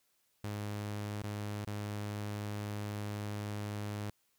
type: tone with dropouts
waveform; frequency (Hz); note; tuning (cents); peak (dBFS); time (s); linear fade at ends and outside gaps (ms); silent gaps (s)
sawtooth; 103.83; G#2; 0; -33; 0.44-4.1; 0; 1.221-1.237 / 1.647-1.672
effects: white hiss -75 dBFS RMS until 4.38 s